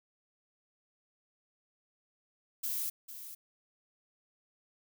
violet noise with echo, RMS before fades -35 dBFS, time 2.63-2.9 s, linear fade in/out 10 ms, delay 450 ms, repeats 1, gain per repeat -11 dB, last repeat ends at 3.35 s, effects none

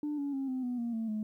sine tone with pitch steps, 296.5 / 283.1 / 270.3 / 258.1 / 246.5 / 235.3 / 224.7 / 214.6 Hz, D4 / C#4 / C#4 / C4 / B3 / A#3 / A3 / A3, +17 / +37 / -44 / -23 / -3 / +16 / +37 / -43 cents, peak -30 dBFS, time 0.03-1.23 s, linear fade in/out 2 ms, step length 150 ms, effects tanh soft clip ceiling -29 dBFS + 12-bit

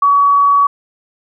sine tone, 1132 Hz, C#6, 36 cents sharp, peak -7 dBFS, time 0.02-0.67 s, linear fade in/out 5 ms, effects none

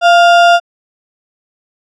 sine tone with sample-and-hold, 690 Hz, F5, 21 cents flat, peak -3 dBFS, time 0.01-0.6 s, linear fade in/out 50 ms, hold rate 2100 Hz, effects low-pass 4000 Hz 12 dB/octave

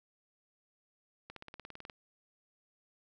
accelerating click train, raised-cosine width 0.3 ms, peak -30 dBFS, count 12, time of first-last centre 1.3-1.898 s, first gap 63 ms, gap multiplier 0.97, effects none

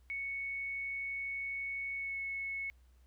sine tone with pitch glide, 2217 to 2199 Hz, C#7 to C#7, 0 to -14 cents, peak -36 dBFS, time 0.1-2.7 s, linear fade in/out 0 ms, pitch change -14 cents, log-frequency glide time 1.96-2.18 s, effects added 62 Hz sine -60 dBFS peak until 3.06 s + pink hiss -75 dBFS RMS until 3.06 s

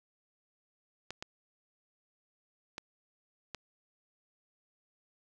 clicks, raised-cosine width 0.2 ms, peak -22 dBFS, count 4, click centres 1.106 / 1.225 / 2.781 / 3.547 s, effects none

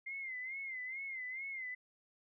sine tone with vibrato, 2093 Hz, C7, in tune, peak -40 dBFS, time 0.06-1.75 s, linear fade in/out 10 ms, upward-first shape sine, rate 2.3 Hz, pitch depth 85 cents each way, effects none

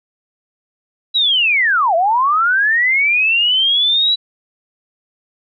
sine linear two-way sweep, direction down then up, 3951 to 641 to 3951 Hz, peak -11 dBFS, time 1.14-4.16 s, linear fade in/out 20 ms, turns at 1.95 s, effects none

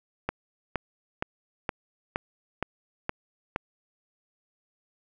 click train, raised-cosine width 0.5 ms, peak -12 dBFS, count 8, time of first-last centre 0.29-3.561 s, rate 2.14 Hz, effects none

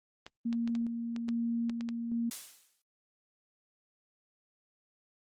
clicks, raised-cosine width 0.2 ms, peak -27 dBFS, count 9, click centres 0.265 / 0.528 / 0.676 / 0.752 / 1.163 / 1.289 / 1.696 / 1.809 / 1.889 s
sine tone with tremolo, 233.1 Hz, A#3, in tune, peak -29 dBFS, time 0.45-2.3 s, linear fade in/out 10 ms, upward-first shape square, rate 1.2 Hz, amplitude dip 40%
blue noise with exponential decay, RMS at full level -35 dBFS, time 2.31-2.82 s, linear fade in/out 2 ms, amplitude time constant 110 ms
effects low-pass 11000 Hz 12 dB/octave + Opus 24 kbps

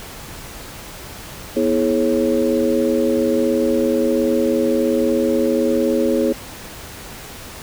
sine tone cluster, 243.1 / 324.4 / 421.4 / 545 Hz, B3 / E4 / G#4 / C#5, -27 / -28 / +25 / -29 cents, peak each -20 dBFS, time 1.56-6.33 s, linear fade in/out 10 ms, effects pink hiss -35 dBFS RMS until 7.62 s

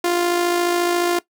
sawtooth tone with amplitude modulation, 349.2 Hz, F4, in tune, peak -11 dBFS, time 0.04-1.19 s, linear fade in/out 5 ms, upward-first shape sine, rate 54.3 Hz, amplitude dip 40%, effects noise-tail reverb RT60 0.1 s tail -18 dB re dry

